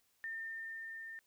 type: tone with level ramp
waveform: sine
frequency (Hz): 1808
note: A6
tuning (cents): +47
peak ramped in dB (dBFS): -39 to -45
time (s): 0.24-1.19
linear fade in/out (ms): 0
effects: white hiss -75 dBFS RMS until 1.26 s